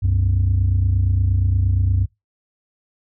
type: tone pair together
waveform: sine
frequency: 66.55 / 95.1 Hz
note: C2 / F#2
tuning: +30 / +48 cents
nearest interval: tritone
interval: 618 cents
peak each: -18 / -14 dBFS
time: 0.02-2.06 s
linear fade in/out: 20 ms
effects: noise-tail reverb RT60 0.2 s tail -23 dB re dry + tanh soft clip ceiling -11 dBFS